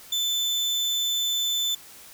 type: tone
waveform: 35% pulse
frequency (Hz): 3520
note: A7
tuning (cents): 0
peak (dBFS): -21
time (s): 0.12-1.75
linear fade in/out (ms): 5
effects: white hiss -47 dBFS RMS until 2.13 s